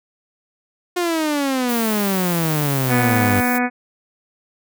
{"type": "exponential sweep", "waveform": "sawtooth", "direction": "down", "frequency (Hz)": [360.2, 96.6], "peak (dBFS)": -14, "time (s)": [0.96, 3.41], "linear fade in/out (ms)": 10}
{"type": "noise", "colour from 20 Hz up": "violet", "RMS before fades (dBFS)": -27, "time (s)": [1.68, 3.59], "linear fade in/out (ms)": 20}
{"type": "harmonic tone", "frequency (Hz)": 246.9, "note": "B3", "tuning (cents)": 0, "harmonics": [1, 2, 3, 4, 5, 6, 7, 8, 9, 10], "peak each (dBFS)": [-19, -27, -23, -30, -31, -28, -26, -33, -28, -33], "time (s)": [2.88, 3.7], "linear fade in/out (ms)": 50}
{"effects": []}